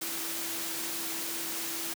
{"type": "tone in noise", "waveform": "sine", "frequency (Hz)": 331.7, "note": "E4", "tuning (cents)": 11, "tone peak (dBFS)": -44, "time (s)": [0.01, 1.94], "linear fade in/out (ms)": 10, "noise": "white", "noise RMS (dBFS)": -35, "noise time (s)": [0.01, 1.94], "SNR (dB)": -12, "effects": ["high-pass 150 Hz 12 dB/octave"]}